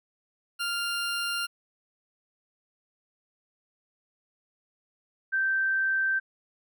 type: tone pair in turn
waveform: 20% pulse / sine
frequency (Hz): 1396.9 / 1559.4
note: F6 / G6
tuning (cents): 0 / -10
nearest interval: major second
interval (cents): 190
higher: second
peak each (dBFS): -23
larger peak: neither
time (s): 0.59-1.47 / 5.32-6.2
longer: neither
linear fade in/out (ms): 20
effects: none